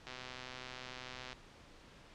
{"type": "click train", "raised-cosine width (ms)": 0.2, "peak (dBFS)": -28, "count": 161, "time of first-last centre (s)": [0.07, 1.33], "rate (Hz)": 127, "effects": ["pink hiss -58 dBFS RMS until 2.14 s", "low-pass 5000 Hz 12 dB/octave"]}